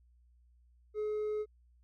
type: tone with hard clipping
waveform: sine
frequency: 424.6 Hz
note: G#4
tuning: 38 cents sharp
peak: -33 dBFS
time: 0.94-1.46 s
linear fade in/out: 50 ms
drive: 2 dB
effects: added 60 Hz sine -62 dBFS peak until 1.83 s